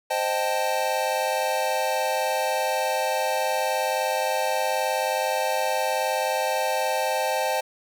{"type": "chord", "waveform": "square", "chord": "A half-diminished seventh", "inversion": "first", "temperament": "equal with one note detuned", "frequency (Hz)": [523.3, 622.3, 780.8, 880], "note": ["C5", "Eb5", "G5", "A5"], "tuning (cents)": [0, 0, -7, 0], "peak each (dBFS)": -29, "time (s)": [0.1, 7.61], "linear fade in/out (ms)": 10, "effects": []}